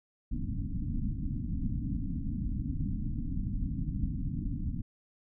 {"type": "low-pass noise", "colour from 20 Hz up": "pink", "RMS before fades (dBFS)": -33, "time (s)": [0.31, 4.82], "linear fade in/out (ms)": 10, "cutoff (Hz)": 290, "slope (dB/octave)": 96, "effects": []}